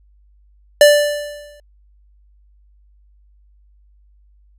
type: tone with exponential decay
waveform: square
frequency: 587.3 Hz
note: D5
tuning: in tune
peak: -4 dBFS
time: 0.81-1.6 s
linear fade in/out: 2 ms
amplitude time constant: 170 ms
effects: added 50 Hz sine -49 dBFS peak until 4.58 s + resampled to 32000 Hz